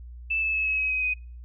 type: tone with pitch steps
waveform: sine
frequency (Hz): 2637 / 2614 / 2592 / 2569 / 2547 / 2525 / 2503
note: E7 / E7 / E7 / E7 / D#7 / D#7 / D#7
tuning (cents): 0 / -15 / -30 / -45 / +40 / +25 / +10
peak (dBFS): -23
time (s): 0.3-1.14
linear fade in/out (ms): 10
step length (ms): 120
effects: noise-tail reverb RT60 0.4 s tail -26 dB re dry + added 60 Hz sine -39 dBFS peak until 1.44 s